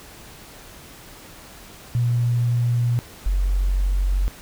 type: tone pair in turn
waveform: sine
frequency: 120 / 46.43 Hz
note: B2 / F#1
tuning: -49 / +7 cents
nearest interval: octave + major third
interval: 1644 cents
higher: first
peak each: -17 dBFS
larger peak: neither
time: 1.95-2.99 / 3.26-4.28 s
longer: first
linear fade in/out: 0 ms
effects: pink hiss -43 dBFS RMS until 4.41 s